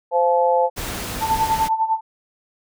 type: harmonic tone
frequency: 172.9 Hz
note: F3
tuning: 17 cents flat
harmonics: 3 / 4 / 5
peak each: -17 / -22 / -18 dBFS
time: 0.11-0.7 s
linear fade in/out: 50 ms
type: noise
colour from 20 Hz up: pink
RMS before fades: -28 dBFS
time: 0.76-1.69 s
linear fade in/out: 20 ms
type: tone with tremolo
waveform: sine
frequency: 887 Hz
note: A5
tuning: 14 cents sharp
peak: -14 dBFS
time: 1.2-2.01 s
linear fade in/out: 50 ms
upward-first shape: sine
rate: 10 Hz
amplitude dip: 75%
effects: none